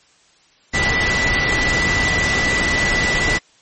sine tone in noise, 1975.5 Hz, B6, in tune, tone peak -17 dBFS, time 0.73-3.39 s, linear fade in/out 20 ms, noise pink, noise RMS -20 dBFS, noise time 0.73-3.39 s, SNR 0 dB, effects white hiss -54 dBFS RMS until 3.61 s + MP3 32 kbps

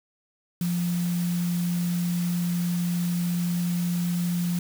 sine tone in noise, 174.61 Hz, F3, in tune, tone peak -23 dBFS, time 0.61-4.59 s, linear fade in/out 2 ms, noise white, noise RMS -39 dBFS, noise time 0.61-4.59 s, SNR +13 dB, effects none

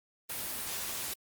white noise, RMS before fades -37 dBFS, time 0.29-1.14 s, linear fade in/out 10 ms, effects Opus 32 kbps

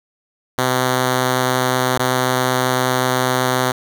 5% pulse tone with dropouts, 127.8 Hz, C3, 40 cents flat, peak -4 dBFS, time 0.58-3.72 s, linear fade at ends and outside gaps 5 ms, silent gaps 1.979-1.994 s, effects none

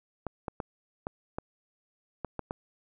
clicks, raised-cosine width 1 ms, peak -19 dBFS, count 8, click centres 0.267 / 0.482 / 0.602 / 1.069 / 1.385 / 2.247 / 2.393 / 2.509 s, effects none

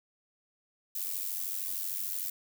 violet noise with amplitude modulation, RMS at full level -32 dBFS, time 0.95-2.3 s, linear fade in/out 5 ms, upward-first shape sine, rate 93.2 Hz, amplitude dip 70%, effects none

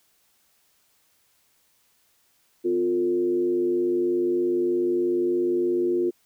sine tone with frequency modulation, 353.7 Hz, F4, 22 cents sharp, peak -20 dBFS, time 2.64-6.11 s, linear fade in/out 20 ms, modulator 96.8 Hz, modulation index 0.54, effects white hiss -65 dBFS RMS until 6.25 s

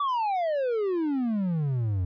triangle exponential sweep, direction down, 1174.7 to 87.31 Hz, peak -22 dBFS, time 0-2.05 s, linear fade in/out 5 ms, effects resampled to 11025 Hz

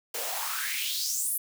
white noise with high-pass filter sweep, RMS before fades -31 dBFS, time 0.14-1.38 s, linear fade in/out 5 ms, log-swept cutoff 430 to 12000 Hz, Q 4.2, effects none

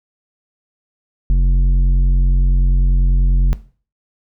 triangle tone with tanh clipping, 45.13 Hz, F#1, 42 cents flat, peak -11 dBFS, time 1.3-3.53 s, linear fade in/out 0 ms, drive 13 dB, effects noise-tail reverb RT60 0.4 s tail -17 dB re dry

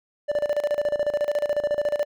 triangle tone with tremolo, 587.3 Hz, D5, in tune, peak -17 dBFS, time 0.28-2.05 s, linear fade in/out 20 ms, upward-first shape square, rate 14 Hz, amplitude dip 80%, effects none

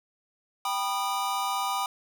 square chord, G augmented, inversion none, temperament just, 784 / 980 / 1225 Hz, G5 / B5 / D#6, 0 / -14 / -27 cents, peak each -32 dBFS, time 0.65-1.86 s, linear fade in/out 2 ms, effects none

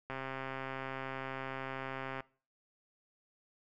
click train, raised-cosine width 0.5 ms, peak -25 dBFS, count 281, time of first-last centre 0.1-2.205 s, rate 133 Hz, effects noise-tail reverb RT60 0.4 s tail -22 dB re dry

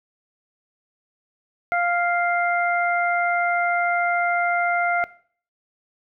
harmonic tone, 698.5 Hz, F5, in tune, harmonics 1 / 2 / 3, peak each -21 / -24 / -26 dBFS, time 1.72-5.04 s, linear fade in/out 0 ms, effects noise-tail reverb RT60 0.5 s tail -19 dB re dry

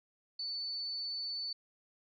sine tone, 4492 Hz, C#8, 22 cents sharp, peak -36 dBFS, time 0.39-1.53 s, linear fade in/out 5 ms, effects none

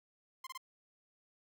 sawtooth tone bursts, 1046 Hz, C6, 1 cent flat, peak -39 dBFS, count 3, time 0.44-0.577 s, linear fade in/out 5 ms, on 29 ms, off 25 ms, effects none

